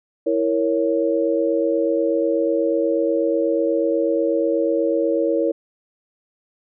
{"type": "chord", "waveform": "sine", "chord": "A# diminished", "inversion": "second", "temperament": "equal", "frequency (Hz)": [329.6, 466.2, 554.4], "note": ["E4", "A#4", "C#5"], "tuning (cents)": [0, 0, 0], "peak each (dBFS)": -21, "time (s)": [0.26, 5.52], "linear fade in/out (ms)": 10, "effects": []}